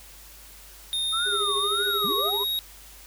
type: tone with pitch glide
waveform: square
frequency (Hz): 3669 to 3777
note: A#7 to A#7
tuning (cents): -28 to +22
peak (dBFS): -25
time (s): 0.93-2.59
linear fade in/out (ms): 0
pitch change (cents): +50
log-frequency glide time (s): 1.6-1.92
type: tone with vibrato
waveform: sine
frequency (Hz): 1274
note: D#6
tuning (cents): +41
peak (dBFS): -27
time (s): 1.12-2.31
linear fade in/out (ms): 20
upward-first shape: triangle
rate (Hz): 1.7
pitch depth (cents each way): 280
type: tone with tremolo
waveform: triangle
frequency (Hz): 406.3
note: G#4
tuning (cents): -38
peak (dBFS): -25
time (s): 1.25-2.46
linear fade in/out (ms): 50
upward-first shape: sine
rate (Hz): 13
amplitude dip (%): 80
type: linear sweep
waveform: sine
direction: up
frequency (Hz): 155.56 to 1047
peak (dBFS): -31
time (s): 2.04-2.44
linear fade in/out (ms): 5
effects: added 50 Hz sine -50 dBFS peak until 3.06 s + white hiss -48 dBFS RMS until 3.06 s